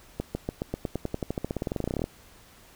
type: accelerating click train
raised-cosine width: 2 ms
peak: -15 dBFS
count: 28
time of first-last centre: 0.2-2.041 s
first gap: 150 ms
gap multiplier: 0.93
effects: pink hiss -54 dBFS RMS until 2.75 s